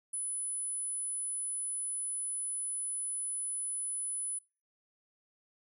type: tone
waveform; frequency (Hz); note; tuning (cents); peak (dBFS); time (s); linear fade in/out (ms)
sine; 10000; D#9; +8; -33; 0.13-4.39; 10
effects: noise-tail reverb RT60 0.3 s tail -20 dB re dry